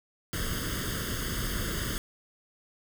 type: noise with comb filter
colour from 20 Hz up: pink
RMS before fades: -32 dBFS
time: 0.33-1.98 s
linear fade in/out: 0 ms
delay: 0.61 ms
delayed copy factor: +0.95
effects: none